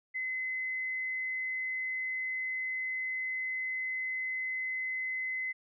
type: tone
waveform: sine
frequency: 2040 Hz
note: C7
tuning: 44 cents flat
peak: -32 dBFS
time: 0.14-5.53 s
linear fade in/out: 20 ms
effects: none